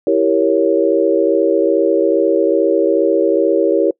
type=chord; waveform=sine; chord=E diminished seventh; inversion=none; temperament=equal; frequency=329.6 / 392 / 466.2 / 554.4 Hz; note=E4 / G4 / Bb4 / Db5; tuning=0 / 0 / 0 / 0 cents; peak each=-16 dBFS; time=0.07-3.91 s; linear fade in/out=2 ms; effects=noise-tail reverb RT60 0.1 s tail -24 dB re dry